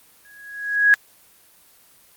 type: tone with exponential growth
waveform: sine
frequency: 1661.2 Hz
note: G#6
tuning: in tune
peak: -8 dBFS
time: 0.25-0.94 s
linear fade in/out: 0 ms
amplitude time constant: 150 ms
effects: white hiss -53 dBFS RMS until 2.16 s + Opus 24 kbps